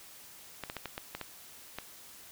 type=clicks; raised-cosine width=0.3 ms; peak=-21 dBFS; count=8; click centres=0.637 / 0.699 / 0.767 / 0.857 / 0.979 / 1.15 / 1.213 / 1.786 s; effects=white hiss -52 dBFS RMS until 2.31 s